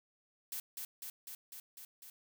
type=noise with echo; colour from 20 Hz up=blue; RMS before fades=-41 dBFS; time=0.52-0.6 s; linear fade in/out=2 ms; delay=250 ms; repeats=6; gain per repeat=-2 dB; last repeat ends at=2.1 s; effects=none